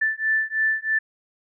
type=beating tone pair; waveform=sine; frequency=1760 / 1763.1 Hz; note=A6 / A6; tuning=0 / +3 cents; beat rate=3.1 Hz; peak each=-23 dBFS; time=0.01-0.99 s; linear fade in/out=10 ms; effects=none